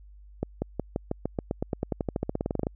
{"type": "accelerating click train", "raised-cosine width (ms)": 2, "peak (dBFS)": -14, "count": 25, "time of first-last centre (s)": [0.43, 2.669], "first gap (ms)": 190, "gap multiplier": 0.93, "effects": ["added 50 Hz sine -47 dBFS peak until 2.75 s"]}